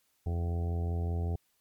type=harmonic tone; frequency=85.2 Hz; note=F2; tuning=42 cents flat; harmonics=1 / 2 / 3 / 4 / 5 / 6 / 7 / 8 / 9; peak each=-29 / -40 / -47 / -47 / -44 / -54 / -54 / -50 / -49 dBFS; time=0.26-1.36 s; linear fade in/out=5 ms; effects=white hiss -73 dBFS RMS until 1.6 s + MP3 96 kbps